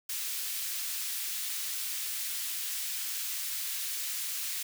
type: high-pass noise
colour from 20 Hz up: white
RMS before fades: -35 dBFS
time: 0.09-4.63 s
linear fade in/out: 5 ms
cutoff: 2100 Hz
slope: 12 dB/octave
effects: none